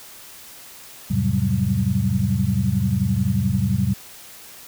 sine tone cluster, 83.9 / 104.7 / 129.2 / 185.5 / 196.9 Hz, E2 / G#2 / C3 / F#3 / G3, +31 / +15 / -21 / +5 / +8 cents, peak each -27 / -23 / -23 / -24 / -24 dBFS, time 1.1-3.94 s, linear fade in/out 10 ms, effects white hiss -42 dBFS RMS until 4.67 s

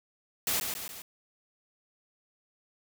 white noise with echo, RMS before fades -29 dBFS, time 0.47-0.6 s, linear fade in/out 2 ms, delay 140 ms, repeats 3, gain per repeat -5 dB, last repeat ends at 1.02 s, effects none

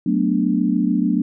sine chord, B minor seventh, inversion second, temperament equal with one note detuned, 185.75 / 220 / 246.9 / 293.7 Hz, F#3 / A3 / B3 / D4, +7 / 0 / 0 / 0 cents, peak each -21 dBFS, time 0.06-1.22 s, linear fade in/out 5 ms, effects none

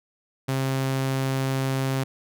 sawtooth tone, 133.6 Hz, C3, 36 cents sharp, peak -19 dBFS, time 0.48-2.04 s, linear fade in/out 10 ms, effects none

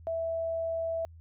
sine tone, 658 Hz, E5, 3 cents flat, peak -29 dBFS, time 0.07-1.05 s, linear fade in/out 0 ms, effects added 82 Hz sine -48 dBFS peak until 1.2 s

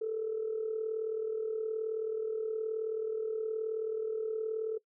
sine tone with amplitude modulation, 440 Hz, A4, in tune, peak -28 dBFS, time 0.01-4.78 s, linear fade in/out 10 ms, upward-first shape sine, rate 38.9 Hz, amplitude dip 55%, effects noise-tail reverb RT60 0.1 s tail -21 dB re dry + tanh soft clip ceiling -24 dBFS

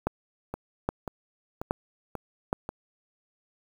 two click trains, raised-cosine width 1 ms, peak -19 / -11 dBFS, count 5 / 4, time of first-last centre 0.54-2.691 / 0.07-2.529 s, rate 1.86 / 1.22 Hz, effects 7-bit

